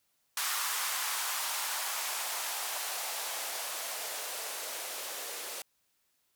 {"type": "noise with band-pass filter sweep", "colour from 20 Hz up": "violet", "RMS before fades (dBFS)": -36, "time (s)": [0.37, 5.62], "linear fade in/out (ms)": 2, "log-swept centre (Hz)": [1100, 460], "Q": 2, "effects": ["white hiss -75 dBFS RMS until 6.35 s"]}